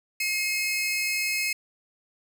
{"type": "tone pair together", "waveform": "sawtooth", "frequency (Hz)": [2142, 2557], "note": ["C7", "D#7"], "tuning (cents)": [40, 47], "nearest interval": "minor third", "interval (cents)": 307, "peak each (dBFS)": [-25, -24], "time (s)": [0.2, 1.53], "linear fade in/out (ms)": 5, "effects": []}